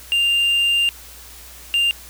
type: tone pair in turn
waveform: triangle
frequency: 2794 / 2794 Hz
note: F7 / F7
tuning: 0 / 0 cents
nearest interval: unison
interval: 0 cents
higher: neither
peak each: -13 dBFS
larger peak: neither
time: 0.12-0.89 / 1.74-1.91 s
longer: first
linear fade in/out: 0 ms
effects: added 60 Hz sine -44 dBFS peak until 2.09 s + white hiss -41 dBFS RMS until 2.09 s